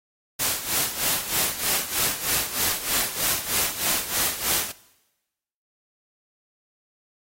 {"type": "noise with tremolo", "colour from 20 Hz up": "white", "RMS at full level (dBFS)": -22, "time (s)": [0.39, 4.72], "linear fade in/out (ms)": 10, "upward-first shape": "sine", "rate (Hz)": 3.2, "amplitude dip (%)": 75, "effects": ["noise-tail reverb RT60 1.0 s tail -20 dB re dry", "AAC 48 kbps"]}